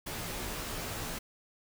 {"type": "noise with comb filter", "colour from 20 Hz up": "pink", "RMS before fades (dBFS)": -38, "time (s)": [0.06, 1.19], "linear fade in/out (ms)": 10, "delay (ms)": 15, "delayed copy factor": -0.8, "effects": []}